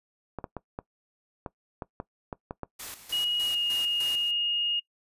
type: clicks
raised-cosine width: 1 ms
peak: -20 dBFS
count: 10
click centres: 0.387 / 0.442 / 0.567 / 0.789 / 1.462 / 1.822 / 2.001 / 2.328 / 2.509 / 2.633 s
type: noise with tremolo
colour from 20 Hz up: white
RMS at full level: -39 dBFS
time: 2.79-4.31 s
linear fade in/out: 10 ms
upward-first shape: square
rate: 3.3 Hz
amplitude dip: 70%
type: tone with pitch glide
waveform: sine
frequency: 2891 to 2854 Hz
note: F#7 to F7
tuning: -41 to +37 cents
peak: -25 dBFS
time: 3.12-4.8 s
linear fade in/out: 10 ms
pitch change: -22 cents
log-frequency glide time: 3.45-3.57 s
effects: noise-tail reverb RT60 0.1 s tail -20 dB re dry + resampled to 32000 Hz